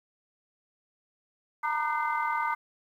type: tone cluster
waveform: sine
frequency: 910 / 950 / 1207 / 1514 / 2067 Hz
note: A#5 / A#5 / D6 / F#6 / C7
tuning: -42 / +33 / +47 / +39 / -22 cents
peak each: -31 / -32 / -31 / -35 / -36 dBFS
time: 1.63-2.55 s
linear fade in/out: 10 ms
effects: tanh soft clip ceiling -16 dBFS + 10-bit